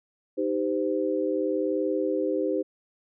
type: chord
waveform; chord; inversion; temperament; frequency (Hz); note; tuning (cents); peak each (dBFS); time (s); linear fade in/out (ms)
sine; C minor; first; equal with one note detuned; 311.1 / 392 / 514; Eb4 / G4 / C5; 0 / 0 / -31; -28; 0.37-2.63; 20
effects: none